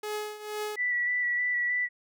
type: tone with tremolo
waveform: sawtooth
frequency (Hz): 422.6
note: G#4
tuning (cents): +30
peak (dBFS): -26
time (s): 0.03-0.76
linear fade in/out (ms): 5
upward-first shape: triangle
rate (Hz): 2.1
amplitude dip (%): 80
type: tone with vibrato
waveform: sine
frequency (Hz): 1960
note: B6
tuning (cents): -14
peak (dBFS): -25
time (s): 0.76-1.89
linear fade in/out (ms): 50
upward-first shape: square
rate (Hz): 3.2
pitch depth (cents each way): 14
effects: none